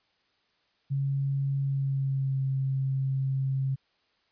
sine tone with pitch glide, 137.9 to 134.28 Hz, C#3 to C3, -9 to +45 cents, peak -25 dBFS, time 0.9-3.76 s, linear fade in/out 20 ms, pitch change -46 cents, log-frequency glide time 1.61-2.4 s, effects white hiss -70 dBFS RMS until 4.31 s + resampled to 11025 Hz

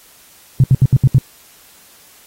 sine tone bursts, 130.81 Hz, C3, in tune, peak -5 dBFS, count 6, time 0.6-1.184 s, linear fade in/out 2 ms, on 39 ms, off 70 ms, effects white hiss -46 dBFS RMS until 2.26 s + AAC 48 kbps

